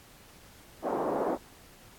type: band-pass noise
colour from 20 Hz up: white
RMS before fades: -30 dBFS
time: 0.82-1.38 s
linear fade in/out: 50 ms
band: 220 to 820 Hz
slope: 24 dB/octave
effects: pink hiss -55 dBFS RMS until 1.98 s + AAC 64 kbps